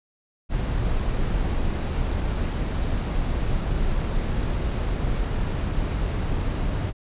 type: noise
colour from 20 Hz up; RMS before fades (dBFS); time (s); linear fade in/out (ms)
brown; -24; 0.49-6.93; 50
effects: resampled to 8000 Hz